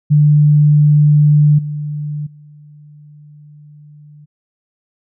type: tone with level steps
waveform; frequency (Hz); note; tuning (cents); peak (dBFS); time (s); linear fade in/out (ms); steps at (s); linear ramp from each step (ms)
sine; 148.6; D3; +21; -6 / -19 / -37; 0.1-4.26; 20; 1.58 / 2.26; 10
effects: none